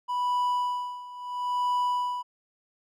triangle tone with tremolo, 986 Hz, B5, 3 cents flat, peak -21 dBFS, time 0.08-2.23 s, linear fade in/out 20 ms, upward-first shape sine, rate 0.74 Hz, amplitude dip 85%, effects none

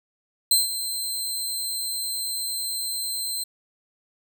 15% pulse tone with ADSR envelope, 4113 Hz, C8, 30 cents flat, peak -8 dBFS, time 0.51-3.44 s, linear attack 3 ms, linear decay 160 ms, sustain -12 dB, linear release 8 ms, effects none

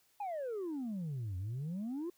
sine exponential two-way sweep, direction down then up, 848 to 88.3 to 363.1 Hz, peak -34 dBFS, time 0.2-2.1 s, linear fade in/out 5 ms, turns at 1.37 s, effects tanh soft clip ceiling -35 dBFS + white hiss -71 dBFS RMS until 2.17 s

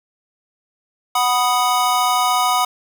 square chord, B major, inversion second, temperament equal, 740 / 987.8 / 1244.5 Hz, F#5 / B5 / D#6, 0 / 0 / 0 cents, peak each -20 dBFS, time 1.15-2.65 s, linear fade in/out 5 ms, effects none

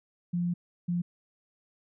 sine tone bursts at uneven times, 174.61 Hz, F3, in tune, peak -26 dBFS, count 2, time 0.33-0.54 / 0.88-1.02 s, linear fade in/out 10 ms, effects none

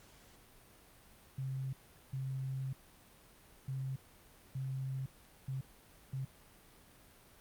sine tone bursts at uneven times, 133 Hz, C3, 29 cents sharp, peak -36 dBFS, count 6, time 1.38-1.73 / 2.13-2.73 / 3.68-3.96 / 4.55-5.06 / 5.48-5.61 / 6.13-6.25 s, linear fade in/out 5 ms, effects pink hiss -61 dBFS RMS until 7.4 s + Opus 48 kbps

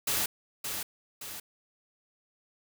white noise with echo, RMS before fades -29 dBFS, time 0.07-0.26 s, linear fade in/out 5 ms, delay 570 ms, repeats 2, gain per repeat -6 dB, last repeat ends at 1.4 s, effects none

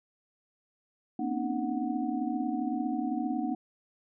sine tone cluster, 234.7 / 256.9 / 272.4 / 304.6 / 737 Hz, A#3 / C4 / C#4 / D#4 / F#5, +12 / -32 / -30 / -37 / -7 cents, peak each -34 / -36 / -36 / -33 / -37 dBFS, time 1.19-3.55 s, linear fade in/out 5 ms, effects none

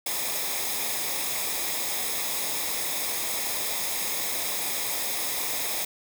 white noise with comb filter, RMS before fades -29 dBFS, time 0.06-5.85 s, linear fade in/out 5 ms, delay 0.68 ms, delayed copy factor -0.6, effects none

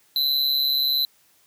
square tone with amplitude modulation, 4020 Hz, B7, 30 cents sharp, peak -16 dBFS, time 0.16-1.05 s, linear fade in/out 2 ms, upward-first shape sine, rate 141 Hz, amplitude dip 85%, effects white hiss -60 dBFS RMS until 1.46 s + high-pass 60 Hz 12 dB/octave

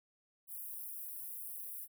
white high-pass noise, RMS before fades -45 dBFS, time 0.47-1.88 s, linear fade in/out 50 ms, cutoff 10000 Hz, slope 48 dB/octave, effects none

